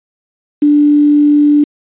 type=tone with quantisation; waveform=sine; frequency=293.7 Hz; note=D4; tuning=in tune; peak=-5 dBFS; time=0.62-1.64 s; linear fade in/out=5 ms; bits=5; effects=resampled to 8000 Hz